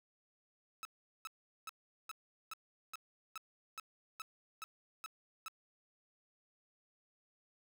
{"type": "tone bursts", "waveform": "sawtooth", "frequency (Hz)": 1300, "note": "E6", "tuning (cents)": -24, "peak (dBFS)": -39, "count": 12, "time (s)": [0.83, 5.482], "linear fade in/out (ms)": 0, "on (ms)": 21, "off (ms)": 400, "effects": ["13-bit"]}